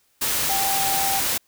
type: tone in noise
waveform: sine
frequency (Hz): 784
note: G5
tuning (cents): 0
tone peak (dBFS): -24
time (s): 0.49-1.2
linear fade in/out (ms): 10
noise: white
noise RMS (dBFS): -23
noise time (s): 0.21-1.38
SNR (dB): -4
effects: white hiss -64 dBFS RMS until 1.47 s